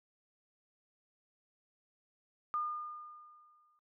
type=tone with exponential decay; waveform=sine; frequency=1214 Hz; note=D#6; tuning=43 cents flat; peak=-31 dBFS; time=2.54-3.79 s; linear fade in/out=0 ms; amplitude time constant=270 ms; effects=noise-tail reverb RT60 0.1 s tail -22 dB re dry